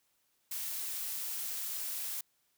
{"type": "noise", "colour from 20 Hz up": "blue", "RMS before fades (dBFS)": -38, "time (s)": [0.51, 2.21], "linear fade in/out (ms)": 5, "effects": ["white hiss -75 dBFS RMS until 2.57 s"]}